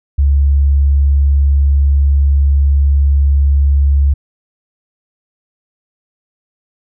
sine tone, 70.1 Hz, C#2, 20 cents sharp, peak -7 dBFS, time 0.18-4.14 s, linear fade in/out 10 ms, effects none

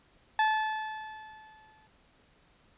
30% pulse tone with exponential decay, 868 Hz, A5, 24 cents flat, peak -19 dBFS, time 0.39-1.87 s, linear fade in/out 2 ms, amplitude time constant 320 ms, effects pink hiss -64 dBFS RMS until 2.77 s + resampled to 8000 Hz

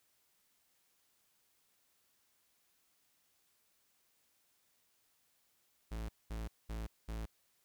45% pulse tone bursts, 55 Hz, A1, in tune, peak -39 dBFS, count 4, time 5.91-7.26 s, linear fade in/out 10 ms, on 180 ms, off 210 ms, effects white hiss -75 dBFS RMS until 7.64 s

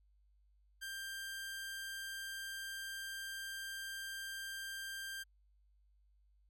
sawtooth tone, 1584 Hz, G6, 18 cents sharp, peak -39 dBFS, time 0.81-5.24 s, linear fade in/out 20 ms, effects added 50 Hz sine -67 dBFS peak until 6.49 s

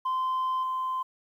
sine tone with level steps, 1035 Hz, C6, 19 cents flat, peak -23 / -26 dBFS, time 0.05-1.03 s, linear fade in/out 10 ms, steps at 0.63 s, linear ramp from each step 2 ms, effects tanh soft clip ceiling -24 dBFS + 10-bit

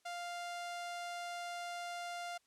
sawtooth tone, 698.5 Hz, F5, in tune, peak -37 dBFS, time 0.05-2.38 s, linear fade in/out 10 ms, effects white hiss -75 dBFS RMS until 2.46 s + low-pass 9000 Hz 12 dB/octave

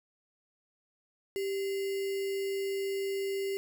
sine tone with sample-and-hold, 392 Hz, G4, in tune, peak -30 dBFS, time 1.36-3.57 s, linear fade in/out 0 ms, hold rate 2450 Hz, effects none

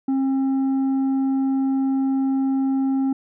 sine tone with tanh clipping, 268.3 Hz, C4, 44 cents sharp, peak -19 dBFS, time 0.08-3.13 s, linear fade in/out 5 ms, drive 5 dB, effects none

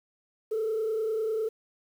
sine tone with frequency modulation, 440 Hz, A4, in tune, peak -25 dBFS, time 0.51-1.49 s, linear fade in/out 10 ms, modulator 30 Hz, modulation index 0.55, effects tanh soft clip ceiling -22 dBFS + 9-bit

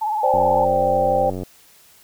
sine tone with vibrato, 859 Hz, A5, 42 cents flat, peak -19 dBFS, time 0.01-0.65 s, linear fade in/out 10 ms, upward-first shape sine, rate 18 Hz, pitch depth 57 cents each way
sine chord, C suspended second, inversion none, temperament equal, 523.3 / 587.3 / 784 Hz, C5 / D5 / G5, 0 / 0 / 0 cents, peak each -19 / -22 / -19 dBFS, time 0.23-1.3 s, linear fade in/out 5 ms
click train, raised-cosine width 2 ms, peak -16 dBFS, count 102, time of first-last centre 0.34-1.433 s, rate 92.4 Hz
effects white hiss -51 dBFS RMS until 2.03 s

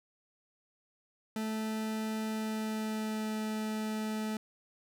40% pulse tone with pitch glide, 218.7 to 216.6 Hz, A3 to A3, -10 to -27 cents, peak -32 dBFS, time 1.36-4.37 s, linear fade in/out 2 ms, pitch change -17 cents, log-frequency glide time 2.25-3.35 s, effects none

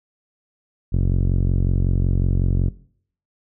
5% pulse tone with low-pass filter, 45.42 Hz, F#1, 31 cents flat, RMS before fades -18 dBFS, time 0.92-2.7 s, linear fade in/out 20 ms, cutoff 110 Hz, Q 0.69, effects noise-tail reverb RT60 0.6 s tail -20 dB re dry

